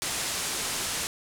white low-pass noise, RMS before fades -31 dBFS, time 0.02-1.07 s, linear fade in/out 0 ms, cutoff 10000 Hz, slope 24 dB/octave, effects none

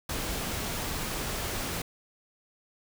pink noise, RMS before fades -33 dBFS, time 0.09-1.82 s, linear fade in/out 5 ms, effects none

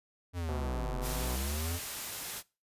square linear two-way sweep, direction down then up, 90.7 to 43.97 to 88.8 Hz, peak -34 dBFS, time 0.33-1.8 s, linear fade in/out 50 ms, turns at 0.98 s
click train, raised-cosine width 1 ms, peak -27 dBFS, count 110, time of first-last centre 0.49-1.355 s, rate 126 Hz
white noise, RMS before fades -39 dBFS, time 1.01-2.43 s, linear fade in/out 50 ms
effects noise-tail reverb RT60 0.3 s tail -22 dB re dry + resampled to 32000 Hz

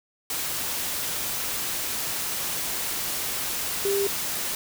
sine tone in noise, 398 Hz, G4, 26 cents sharp, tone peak -22 dBFS, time 3.85-4.07 s, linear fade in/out 2 ms, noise white, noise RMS -29 dBFS, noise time 0.3-4.55 s, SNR +4 dB, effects none

